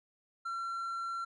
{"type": "tone", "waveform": "triangle", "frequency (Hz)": 1361, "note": "F6", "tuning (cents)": -45, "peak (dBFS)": -33, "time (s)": [0.45, 1.25], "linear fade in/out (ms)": 10, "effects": ["resampled to 24000 Hz"]}